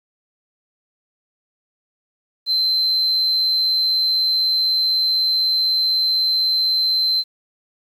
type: tone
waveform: sine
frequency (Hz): 4092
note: C8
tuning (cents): -39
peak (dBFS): -14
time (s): 2.46-7.24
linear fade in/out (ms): 50
effects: tanh soft clip ceiling -12 dBFS + 8-bit